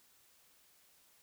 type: silence
effects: white hiss -67 dBFS RMS until 1.22 s